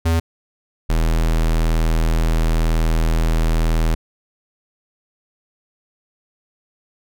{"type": "tone pair in turn", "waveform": "square", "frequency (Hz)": [82.41, 40.5], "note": ["E2", "E1"], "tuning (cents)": [0, -30], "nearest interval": "octave", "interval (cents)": 1230, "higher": "first", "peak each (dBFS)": -15, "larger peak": "neither", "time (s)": [[0.05, 0.2], [0.89, 3.95]], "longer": "second", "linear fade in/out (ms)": 10, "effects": []}